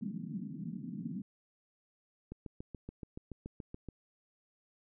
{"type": "band-pass noise", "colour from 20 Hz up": "pink", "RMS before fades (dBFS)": -41, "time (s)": [0.01, 1.22], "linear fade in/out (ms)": 5, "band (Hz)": [160, 260], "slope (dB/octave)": 48}
{"type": "click train", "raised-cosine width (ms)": 3, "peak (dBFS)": -30, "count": 12, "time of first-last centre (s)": [2.32, 3.887], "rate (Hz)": 7.02}
{"effects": []}